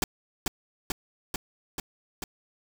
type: noise with echo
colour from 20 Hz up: pink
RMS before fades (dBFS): -25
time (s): 0.02-0.04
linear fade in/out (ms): 2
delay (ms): 440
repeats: 5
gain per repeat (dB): -2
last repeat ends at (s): 2.24
effects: none